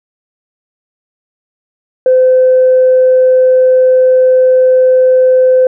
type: tone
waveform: sine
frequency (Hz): 513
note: C5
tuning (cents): -34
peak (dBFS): -3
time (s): 2.06-5.67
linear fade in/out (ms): 2
effects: tanh soft clip ceiling 0 dBFS